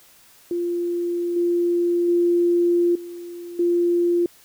sine tone with level steps, 347.1 Hz, F4, 11 cents flat, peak -21 / -17 / -15 / -32 / -16 dBFS, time 0.51-4.26 s, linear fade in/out 2 ms, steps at 1.36 / 2.08 / 2.95 / 3.59 s, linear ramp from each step 5 ms, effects white hiss -52 dBFS RMS until 4.44 s

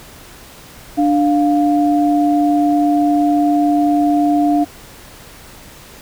sine tone pair together, 294.8 / 702 Hz, D4 / F5, +7 / +9 cents, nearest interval octave + minor third, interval 1502 cents, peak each -12 / -16 dBFS, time 0.97-4.65 s, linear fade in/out 20 ms, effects pink hiss -39 dBFS RMS until 6.01 s

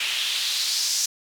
white noise with band-pass filter sweep, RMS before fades -25 dBFS, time 0-1.06 s, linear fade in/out 5 ms, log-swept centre 2700 to 5800 Hz, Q 2.6, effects none

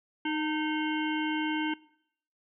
harmonic tone with a mistuned harmonic, 309 Hz, D#4, 12 cents flat, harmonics 1 / 3 / 5 / 7 / 9 / 10, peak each -30 / -35 / -37 / -38 / -40 / -40 dBFS, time 0.25-1.74 s, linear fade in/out 5 ms, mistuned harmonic 3, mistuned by -36 cents, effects noise-tail reverb RT60 0.7 s tail -22 dB re dry

